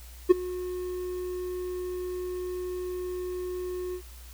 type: tone with ADSR envelope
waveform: triangle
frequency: 362.6 Hz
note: F#4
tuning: 35 cents flat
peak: -8 dBFS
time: 0.29-4.02 s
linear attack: 21 ms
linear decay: 15 ms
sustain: -21 dB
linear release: 79 ms
effects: added 60 Hz sine -44 dBFS peak until 4.33 s + white hiss -52 dBFS RMS until 4.33 s